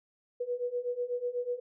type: beating tone pair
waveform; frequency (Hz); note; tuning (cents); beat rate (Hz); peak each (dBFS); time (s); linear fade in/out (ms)
sine; 484.3 / 492.4; B4 / B4; -34 / -5; 8.1; -35 / -33; 0.4-1.6; 10
effects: none